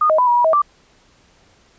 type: tone with pitch steps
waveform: sine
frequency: 1228 / 626 / 996 / 961 / 967 / 641 / 1172 Hz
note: D#6 / D#5 / B5 / B5 / B5 / E5 / D6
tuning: -23 / +10 / +14 / -48 / -37 / -49 / -4 cents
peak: -11 dBFS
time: 0.01-0.619 s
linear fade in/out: 5 ms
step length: 87 ms
effects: pink hiss -54 dBFS RMS until 1.78 s + resampled to 16000 Hz